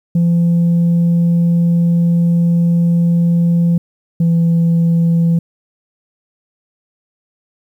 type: tone pair in turn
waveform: sine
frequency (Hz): 170.6 / 167.67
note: F3 / E3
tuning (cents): -40 / +30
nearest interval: unison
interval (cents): 30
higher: first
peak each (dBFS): -7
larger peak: neither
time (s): 0.15-3.78 / 4.2-5.39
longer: first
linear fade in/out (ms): 5
effects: tanh soft clip ceiling -8 dBFS + 8-bit